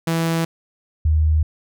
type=tone pair in turn; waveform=sawtooth / sine; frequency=164.81 / 77.78 Hz; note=E3 / D#2; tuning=0 / 0 cents; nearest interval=octave + minor second; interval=1300 cents; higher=first; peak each=-14 / -13 dBFS; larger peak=second; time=0.07-0.45 / 1.05-1.43 s; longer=neither; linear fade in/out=5 ms; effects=none